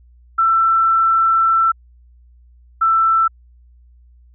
sine tone pair in turn, 1337 / 1331.1 Hz, E6 / E6, +24 / +16 cents, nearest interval unison, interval 8 cents, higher first, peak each -11 dBFS, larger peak neither, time 0.38-1.72 / 2.81-3.28 s, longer first, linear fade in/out 10 ms, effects added 60 Hz sine -45 dBFS peak until 4.34 s

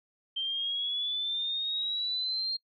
sine exponential sweep, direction up, 3136 to 4221 Hz, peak -29 dBFS, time 0.36-2.57 s, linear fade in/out 10 ms, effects noise-tail reverb RT60 0.1 s tail -26 dB re dry

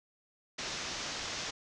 white low-pass noise, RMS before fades -39 dBFS, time 0.58-1.51 s, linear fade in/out 10 ms, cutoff 6500 Hz, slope 48 dB/octave, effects none

